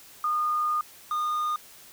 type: tone pair in turn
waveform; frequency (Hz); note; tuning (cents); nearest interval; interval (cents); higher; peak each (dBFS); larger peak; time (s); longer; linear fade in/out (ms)
sine / triangle; 1222 / 1222; D#6 / D#6; -32 / -32; unison; 0; neither; -23; neither; 0.24-0.81 / 1.11-1.56; first; 2
effects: white hiss -50 dBFS RMS until 1.92 s